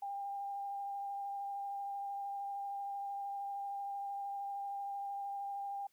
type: tone with vibrato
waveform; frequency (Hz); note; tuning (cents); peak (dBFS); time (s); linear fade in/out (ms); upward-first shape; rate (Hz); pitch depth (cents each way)
sine; 799; G5; +33; -38; 0.02-5.87; 5; sine; 13; 12
effects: white hiss -75 dBFS RMS until 5.92 s